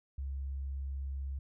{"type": "tone", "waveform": "sine", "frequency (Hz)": 68.1, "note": "C#2", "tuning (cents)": -30, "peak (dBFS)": -35, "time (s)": [0.18, 1.39], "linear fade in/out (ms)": 5, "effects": []}